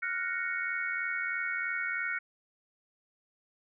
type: chord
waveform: sine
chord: Gb major seventh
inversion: third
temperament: equal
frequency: 1396.9 / 1480 / 1864.7 / 2217 Hz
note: F6 / Gb6 / Bb6 / Db7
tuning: 0 / 0 / 0 / 0 cents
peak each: -37 / -36 / -37 / -35 dBFS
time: 0.02-2.19 s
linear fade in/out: 10 ms
effects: none